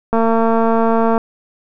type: click train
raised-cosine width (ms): 1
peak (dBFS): -3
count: 239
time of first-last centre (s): 0.13-1.178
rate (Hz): 227
effects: none